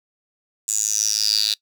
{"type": "tone with high-pass filter sweep", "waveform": "10% pulse", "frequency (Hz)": 106.3, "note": "G#2", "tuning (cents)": 41, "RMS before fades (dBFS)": -21, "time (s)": [0.68, 1.54], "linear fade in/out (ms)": 5, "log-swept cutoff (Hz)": [7400, 4100], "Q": 9.4, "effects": ["noise-tail reverb RT60 0.1 s tail -22 dB re dry"]}